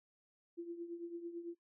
sine tone with tremolo, 341.5 Hz, F4, 39 cents flat, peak -39 dBFS, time 0.57-1.55 s, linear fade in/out 20 ms, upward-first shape triangle, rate 9 Hz, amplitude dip 75%, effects noise-tail reverb RT60 0.1 s tail -20 dB re dry

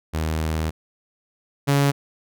sawtooth tone pair in turn, 79.1 / 140.94 Hz, D#2 / C#3, +29 / +29 cents, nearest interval minor seventh, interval 1000 cents, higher second, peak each -18 / -12 dBFS, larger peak second, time 0.13-0.71 / 1.67-1.92 s, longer first, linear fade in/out 20 ms, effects none

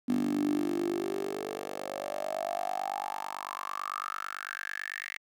10% pulse tone with high-pass filter sweep, 49 Hz, G1, in tune, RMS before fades -34 dBFS, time 0.08-5.18 s, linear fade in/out 10 ms, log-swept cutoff 250 to 2000 Hz, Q 8.8, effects none

